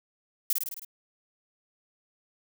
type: noise with echo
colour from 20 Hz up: violet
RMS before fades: -25 dBFS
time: 0.5-0.53 s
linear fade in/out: 2 ms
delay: 53 ms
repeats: 6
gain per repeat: -3 dB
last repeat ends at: 0.848 s
effects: none